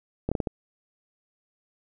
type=slowing click train; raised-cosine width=2 ms; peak=-13 dBFS; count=5; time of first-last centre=0.29-0.472 s; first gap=26 ms; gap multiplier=1.39; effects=none